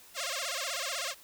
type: tone with vibrato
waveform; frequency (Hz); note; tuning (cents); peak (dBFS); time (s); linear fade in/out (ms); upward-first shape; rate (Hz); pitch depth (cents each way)
5% pulse; 611; D#5; -32; -21; 0.14-1.15; 50; sine; 16; 260
effects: white hiss -55 dBFS RMS until 1.23 s